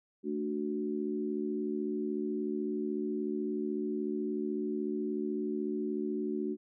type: chord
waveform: sine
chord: D major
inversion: second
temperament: equal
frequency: 220 / 293.7 / 370 Hz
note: A3 / D4 / F#4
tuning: 0 / 0 / 0 cents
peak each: -36 / -36 / -35 dBFS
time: 0.23-6.57 s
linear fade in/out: 50 ms
effects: none